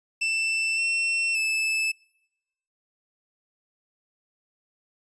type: tone with pitch steps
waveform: 40% pulse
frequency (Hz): 2662 / 2700 / 2623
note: E7 / E7 / E7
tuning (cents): +16 / +41 / -9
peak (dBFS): -22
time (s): 0.21-1.92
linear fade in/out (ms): 10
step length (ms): 570
effects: noise-tail reverb RT60 0.9 s tail -26 dB re dry + resampled to 22050 Hz